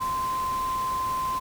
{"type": "tone in noise", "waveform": "sine", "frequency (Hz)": 1038, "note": "C6", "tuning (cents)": -14, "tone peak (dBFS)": -25, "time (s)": [0, 1.4], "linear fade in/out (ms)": 20, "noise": "pink", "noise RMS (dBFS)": -39, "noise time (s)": [0, 1.4], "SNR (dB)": 11, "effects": []}